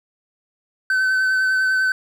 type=tone with vibrato; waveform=triangle; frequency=1527 Hz; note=G6; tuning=46 cents flat; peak=-14 dBFS; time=0.9-1.92 s; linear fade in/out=2 ms; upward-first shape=triangle; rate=10 Hz; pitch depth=19 cents each way; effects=none